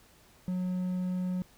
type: tone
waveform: triangle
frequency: 182.4 Hz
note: F#3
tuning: 24 cents flat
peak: -27 dBFS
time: 0.48-1.42 s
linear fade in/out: 0 ms
effects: pink hiss -60 dBFS RMS until 1.57 s